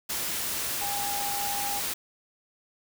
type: tone in noise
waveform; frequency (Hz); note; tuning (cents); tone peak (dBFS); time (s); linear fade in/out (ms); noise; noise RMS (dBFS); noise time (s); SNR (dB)
sine; 810; G#5; -43; -32; 0.81-1.8; 10; white; -31; 0.09-1.94; -4
effects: none